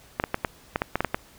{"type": "clicks", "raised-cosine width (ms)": 0.5, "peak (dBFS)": -8, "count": 10, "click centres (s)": [0.199, 0.239, 0.344, 0.448, 0.759, 0.819, 0.956, 1.006, 1.047, 1.145], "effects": ["pink hiss -53 dBFS RMS until 1.38 s"]}